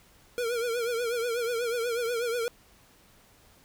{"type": "tone with vibrato", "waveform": "square", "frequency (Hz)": 471.9, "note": "A#4", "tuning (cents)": 21, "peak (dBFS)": -28, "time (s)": [0.38, 2.48], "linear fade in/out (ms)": 0, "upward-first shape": "triangle", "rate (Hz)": 8.2, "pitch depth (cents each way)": 95, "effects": ["pink hiss -59 dBFS RMS until 3.64 s"]}